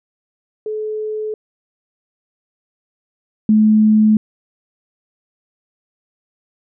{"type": "tone pair in turn", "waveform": "sine", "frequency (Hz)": [429.9, 215.3], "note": ["A4", "A3"], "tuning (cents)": [-40, -37], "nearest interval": "octave", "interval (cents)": 1197, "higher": "first", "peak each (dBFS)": [-20, -8], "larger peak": "second", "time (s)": [[0.66, 1.34], [3.49, 4.17]], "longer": "neither", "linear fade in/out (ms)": 2, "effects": []}